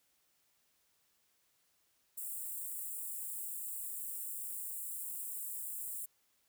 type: high-pass noise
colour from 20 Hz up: white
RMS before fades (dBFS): -42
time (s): 2.17-6.06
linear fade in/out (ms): 10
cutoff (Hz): 7500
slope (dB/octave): 96
effects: white hiss -75 dBFS RMS until 6.48 s